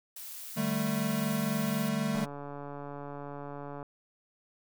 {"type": "noise", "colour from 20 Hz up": "blue", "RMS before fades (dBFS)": -43, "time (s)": [0.16, 1.89], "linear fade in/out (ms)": 5}
{"type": "chord", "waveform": "square", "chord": "D suspended fourth", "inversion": "none", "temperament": "equal with one note detuned", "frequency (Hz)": [150.61, 196, 220], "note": ["D3", "G3", "A3"], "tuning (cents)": [44, 0, 0], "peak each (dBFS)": [-36, -34, -32], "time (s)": [0.56, 2.26], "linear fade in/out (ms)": 20}
{"type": "click train", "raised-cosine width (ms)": 1, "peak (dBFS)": -28, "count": 241, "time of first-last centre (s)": [2.15, 3.828], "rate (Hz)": 143}
{"effects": []}